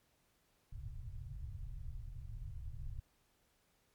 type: low-pass noise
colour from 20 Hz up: pink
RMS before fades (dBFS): -45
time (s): 0.72-3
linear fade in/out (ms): 10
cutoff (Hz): 140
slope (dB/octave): 96
effects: pink hiss -75 dBFS RMS until 3.94 s + MP3 96 kbps